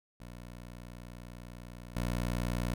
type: tone with level steps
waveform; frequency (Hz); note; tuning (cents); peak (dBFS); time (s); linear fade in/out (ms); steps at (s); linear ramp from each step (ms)
15% pulse; 60; B1; -49; -39 / -25; 0.2-2.74; 5; 1.96; 5
effects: none